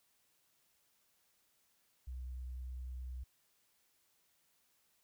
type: tone with vibrato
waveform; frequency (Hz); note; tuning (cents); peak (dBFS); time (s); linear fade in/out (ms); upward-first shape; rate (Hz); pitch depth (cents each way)
sine; 63.1; B1; +38; -40; 2.07-3.24; 10; triangle; 10; 11
effects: tanh soft clip ceiling -38 dBFS + white hiss -75 dBFS RMS until 5.03 s